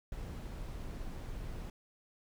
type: noise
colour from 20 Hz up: brown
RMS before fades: -42 dBFS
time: 0.12-1.7 s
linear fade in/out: 2 ms
effects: none